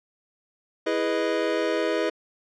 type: chord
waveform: square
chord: E major seventh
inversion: none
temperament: equal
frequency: 329.6 / 415.3 / 493.9 / 622.3 Hz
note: E4 / G#4 / B4 / D#5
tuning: 0 / 0 / 0 / 0 cents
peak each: -29 dBFS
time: 0.86-2.1 s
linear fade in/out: 10 ms
effects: low-pass 4000 Hz 12 dB/octave